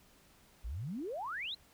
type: exponential sweep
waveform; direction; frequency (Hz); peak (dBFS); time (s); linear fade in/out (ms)
sine; up; 49 to 4179; -37; 0.64-1.55; 10
effects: pink hiss -64 dBFS RMS until 1.73 s